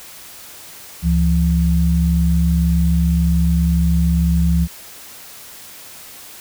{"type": "tone pair together", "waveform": "sine", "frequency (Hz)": [71.18, 169.3], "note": ["C#2", "E3"], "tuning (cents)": [46, 46], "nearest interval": "octave + minor third", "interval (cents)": 1500, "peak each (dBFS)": -15, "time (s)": [1.02, 4.68], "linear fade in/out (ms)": 50, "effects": ["white hiss -38 dBFS RMS until 6.4 s"]}